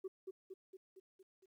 sine tone with echo, 379.7 Hz, F#4, 45 cents sharp, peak -38 dBFS, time 0.04-0.08 s, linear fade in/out 10 ms, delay 230 ms, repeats 6, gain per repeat -4 dB, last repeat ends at 1.46 s, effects tanh soft clip ceiling -38 dBFS + 13-bit

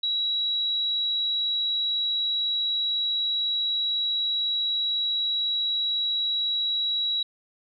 sine tone, 3886 Hz, B7, 29 cents flat, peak -23 dBFS, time 0.03-7.23 s, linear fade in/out 5 ms, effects none

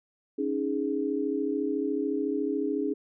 sine chord, C# suspended second, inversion none, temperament equal, 277.2 / 311.1 / 415.3 Hz, C#4 / D#4 / G#4, 0 / 0 / 0 cents, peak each -30 / -31 / -30 dBFS, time 0.38-2.94 s, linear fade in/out 10 ms, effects none

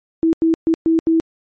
sine tone bursts at uneven times, 326.1 Hz, E4, 19 cents flat, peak -11 dBFS, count 5, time 0.23-0.33 / 0.42-0.54 / 0.67-0.74 / 0.86-0.99 / 1.07-1.2 s, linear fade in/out 0 ms, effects MP3 32 kbps

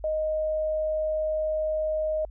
sine tone, 622.3 Hz, D#5, in tune, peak -24 dBFS, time 0.04-2.25 s, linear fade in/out 2 ms, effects added 50 Hz sine -40 dBFS peak until 2.3 s

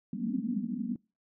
pink band-pass noise, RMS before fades -33 dBFS, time 0.13-0.96 s, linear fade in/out 5 ms, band 190 to 270 Hz, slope 96 dB/octave, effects noise-tail reverb RT60 0.3 s tail -25 dB re dry

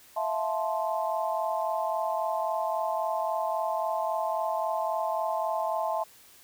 sine chord, F major seventh, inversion third, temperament just, 654.8 / 698.5 / 873.1 / 1047.7 Hz, E5 / F5 / A5 / C6, -12 / 0 / -14 / +2 cents, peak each -30 / -35 / -31 / -34 dBFS, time 0.16-6.04 s, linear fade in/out 10 ms, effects white hiss -55 dBFS RMS until 6.43 s

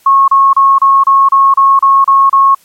sine tone bursts, 1093 Hz, C#6, 25 cents flat, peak -3 dBFS, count 10, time 0.06-2.548 s, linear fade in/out 5 ms, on 220 ms, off 32 ms, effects white hiss -48 dBFS RMS until 2.64 s + MP3 64 kbps

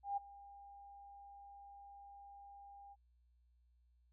sine tone with ADSR envelope, 803 Hz, G5, 41 cents sharp, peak -34 dBFS, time 0.03-2.96 s, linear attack 140 ms, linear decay 13 ms, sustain -20 dB, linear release 39 ms, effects added 60 Hz sine -69 dBFS peak until 4.12 s

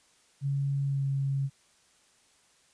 sine tone with pitch glide, 139.3 to 137.38 Hz, C#3 to C#3, +9 to -15 cents, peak -26 dBFS, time 0.41-1.5 s, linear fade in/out 50 ms, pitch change -24 cents, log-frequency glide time 0.85-1.04 s, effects white hiss -64 dBFS RMS until 2.73 s + resampled to 22050 Hz

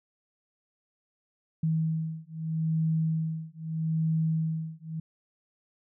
sine beating tone pair, 159.8 / 160.59 Hz, D#3 / E3, +47 / -45 cents, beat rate 0.79 Hz, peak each -29 dBFS, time 1.63-5 s, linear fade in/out 5 ms, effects none

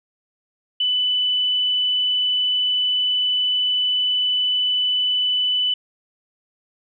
sine tone, 2991 Hz, F#7, 18 cents sharp, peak -17 dBFS, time 0.8-5.74 s, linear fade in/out 5 ms, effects none

